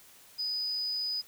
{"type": "tone", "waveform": "sine", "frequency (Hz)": 4978, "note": "D#8", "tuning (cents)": 0, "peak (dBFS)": -30, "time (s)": [0.38, 1.22], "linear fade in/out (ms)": 20, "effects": ["white hiss -56 dBFS RMS until 1.27 s"]}